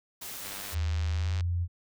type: noise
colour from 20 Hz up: white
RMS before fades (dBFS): -40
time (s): 0.21-0.75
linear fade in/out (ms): 10
type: click train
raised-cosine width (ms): 0.2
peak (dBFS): -24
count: 96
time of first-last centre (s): 0.45-1.408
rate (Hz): 99.2
type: tone with pitch glide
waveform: sine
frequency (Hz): 80.7 to 86.99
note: E2 to F2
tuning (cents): -36 to -6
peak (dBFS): -26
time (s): 0.72-1.68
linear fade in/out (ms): 50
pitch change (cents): +130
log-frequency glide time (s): 1.12-1.4
effects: none